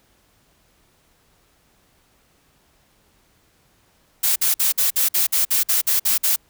blue noise bursts, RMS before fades -18 dBFS, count 12, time 4.23-6.362 s, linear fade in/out 10 ms, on 130 ms, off 52 ms, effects pink hiss -60 dBFS RMS until 6.49 s

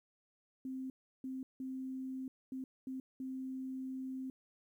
sine tone bursts at uneven times, 261.6 Hz, C4, in tune, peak -39 dBFS, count 6, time 0.65-0.9 / 1.24-1.43 / 1.6-2.28 / 2.52-2.64 / 2.87-3 / 3.2-4.3 s, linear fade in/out 2 ms, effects 12-bit

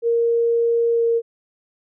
sine tone with pitch glide, 466.2 to 463.2 Hz, A#4 to A#4, 0 to -11 cents, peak -15 dBFS, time 0.02-1.22 s, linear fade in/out 50 ms, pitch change -11 cents, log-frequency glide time 0.92-1.04 s, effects none

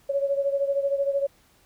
sine beating tone pair, 554.4 / 567.4 Hz, C#5 / C#5, 0 / +40 cents, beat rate 13 Hz, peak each -23 / -28 dBFS, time 0.09-1.27 s, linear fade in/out 10 ms, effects pink hiss -60 dBFS RMS until 1.65 s

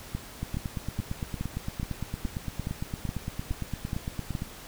two click trains, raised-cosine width 5 ms, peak -18 / -19 dBFS, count 11 / 36, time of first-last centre 0.15-4.352 / 0.43-4.421 s, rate 2.38 / 8.77 Hz, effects pink hiss -45 dBFS RMS until 4.67 s

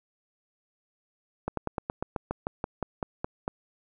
slowing click train, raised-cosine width 1 ms, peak -15 dBFS, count 14, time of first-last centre 1.48-3.479 s, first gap 93 ms, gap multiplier 1.08, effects none

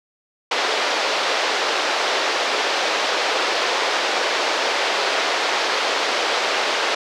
pink band-pass noise, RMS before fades -21 dBFS, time 0.51-6.95 s, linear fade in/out 5 ms, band 430 to 5200 Hz, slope 24 dB/octave, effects none

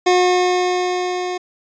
25% pulse tone with level ramp, 361.6 Hz, F#4, 40 cents flat, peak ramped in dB -7 to -18 dBFS, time 0.06-1.38 s, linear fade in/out 10 ms, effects resampled to 16000 Hz

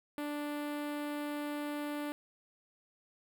sawtooth tone with notch filter, 293.7 Hz, D4, in tune, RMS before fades -38 dBFS, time 0.18-2.12 s, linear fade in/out 0 ms, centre 6000 Hz, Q 0.83, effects none

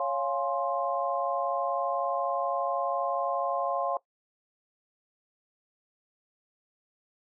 sine chord, Db major seventh, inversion none, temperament equal with one note detuned, 554.4 / 698.5 / 830.6 / 1053.2 Hz, Db5 / F5 / Ab5 / C6, 0 / 0 / 0 / +11 cents, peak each -31 / -31 / -36 / -32 dBFS, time 0-3.97 s, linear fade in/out 2 ms, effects noise-tail reverb RT60 0.1 s tail -19 dB re dry

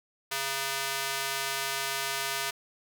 square tone with high-pass filter, 136.5 Hz, C#3, 26 cents flat, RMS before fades -32 dBFS, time 0.31-2.51 s, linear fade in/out 10 ms, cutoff 1200 Hz, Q 0.54, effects none

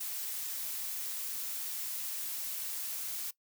blue noise, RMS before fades -38 dBFS, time 0-3.31 s, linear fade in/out 10 ms, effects noise-tail reverb RT60 0.1 s tail -19 dB re dry

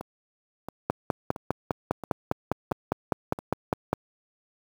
two click trains, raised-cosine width 1 ms, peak -21 / -9 dBFS, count 6 / 16, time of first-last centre 0.01-3.388 / 0.9-3.93 s, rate 1.48 / 4.95 Hz, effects high-pass 80 Hz 12 dB/octave + 7-bit

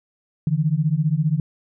sine beating tone pair, 146.9 / 161.9 Hz, D3 / E3, +1 / -31 cents, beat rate 15 Hz, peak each -20 dBFS, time 0.47-1.4 s, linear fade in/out 2 ms, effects none

